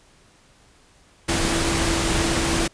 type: tone in noise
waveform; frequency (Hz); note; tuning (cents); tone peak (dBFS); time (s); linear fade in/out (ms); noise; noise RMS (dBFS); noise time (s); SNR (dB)
sine; 332.8; E4; +17; -26; 1.28-2.68; 10; pink; -22; 1.28-2.68; -7
effects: pink hiss -55 dBFS RMS until 2.73 s + resampled to 22050 Hz